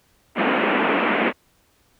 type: band-pass noise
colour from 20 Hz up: pink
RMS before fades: -20 dBFS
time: 0.35-1.33 s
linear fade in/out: 50 ms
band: 200 to 2800 Hz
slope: 48 dB/octave
effects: pink hiss -61 dBFS RMS until 1.99 s